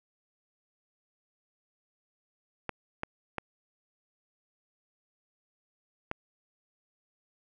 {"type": "clicks", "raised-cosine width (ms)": 0.5, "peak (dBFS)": -17, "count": 4, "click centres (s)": [2.693, 3.034, 3.383, 6.114], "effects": []}